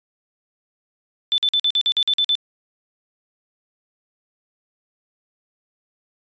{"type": "tone bursts", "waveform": "sine", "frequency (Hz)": 3520, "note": "A7", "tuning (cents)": 0, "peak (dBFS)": -15, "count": 10, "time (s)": [1.32, 2.352], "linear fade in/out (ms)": 0, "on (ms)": 60, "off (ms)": 48, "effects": ["resampled to 16000 Hz"]}